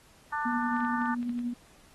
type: harmonic tone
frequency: 296.8 Hz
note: D4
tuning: 18 cents sharp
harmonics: 3 / 4 / 5 / 6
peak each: -32 / -34 / -36 / -38 dBFS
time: 0.32-1.15 s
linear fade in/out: 10 ms
type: tone with tremolo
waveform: sine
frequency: 241.3 Hz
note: B3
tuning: 40 cents flat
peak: -27 dBFS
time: 0.45-1.54 s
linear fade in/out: 10 ms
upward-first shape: triangle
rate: 11 Hz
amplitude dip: 45%
type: clicks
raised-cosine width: 0.3 ms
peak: -34 dBFS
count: 8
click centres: 0.766 / 0.805 / 0.849 / 1.018 / 1.058 / 1.229 / 1.294 / 1.391 s
effects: pink hiss -59 dBFS RMS until 1.94 s + AAC 32 kbps